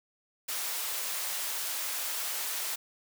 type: high-pass noise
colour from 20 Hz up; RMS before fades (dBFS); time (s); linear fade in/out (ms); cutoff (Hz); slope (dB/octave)
white; -34; 0.48-2.76; 10; 580; 12
effects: none